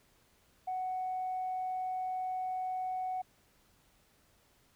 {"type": "tone", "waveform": "sine", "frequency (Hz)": 743, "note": "F#5", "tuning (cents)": 7, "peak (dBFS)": -32, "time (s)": [0.67, 3.22], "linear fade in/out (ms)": 10, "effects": ["tanh soft clip ceiling -29 dBFS", "pink hiss -68 dBFS RMS until 4.75 s"]}